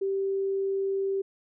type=tone; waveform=sine; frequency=390 Hz; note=G4; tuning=9 cents flat; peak=-25 dBFS; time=0.01-1.22 s; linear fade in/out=10 ms; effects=none